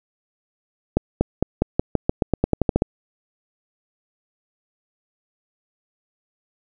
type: accelerating click train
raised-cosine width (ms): 2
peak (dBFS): -3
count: 15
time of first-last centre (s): 0.97-2.821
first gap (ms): 240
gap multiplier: 0.9
effects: none